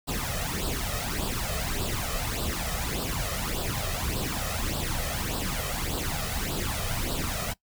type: noise with flanger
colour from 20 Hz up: pink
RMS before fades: -30 dBFS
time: 0.07-7.54 s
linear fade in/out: 20 ms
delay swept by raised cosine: 0.23 to 1.63 ms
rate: 1.7 Hz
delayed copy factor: +0.7
effects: noise-tail reverb RT60 0.1 s tail -20 dB re dry